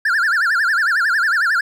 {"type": "tone with vibrato", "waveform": "triangle", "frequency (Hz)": 1568, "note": "G6", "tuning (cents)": 0, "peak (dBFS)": -12, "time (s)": [0.05, 1.61], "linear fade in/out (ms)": 5, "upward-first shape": "sine", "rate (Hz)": 11, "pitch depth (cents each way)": 240, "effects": []}